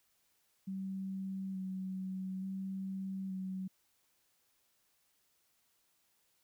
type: tone with vibrato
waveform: sine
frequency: 190 Hz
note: F#3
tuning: 46 cents sharp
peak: -37 dBFS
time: 0.67-3.68 s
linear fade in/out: 10 ms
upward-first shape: square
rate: 0.57 Hz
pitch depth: 15 cents each way
effects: white hiss -75 dBFS RMS until 6.43 s